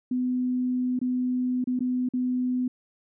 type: tone with dropouts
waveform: sine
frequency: 251.3 Hz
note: B3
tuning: 30 cents sharp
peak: -23 dBFS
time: 0.11-2.68 s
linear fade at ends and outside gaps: 5 ms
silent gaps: 0.991-1.014 / 1.642-1.672 / 1.792-1.805 / 2.089-2.136 s
effects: none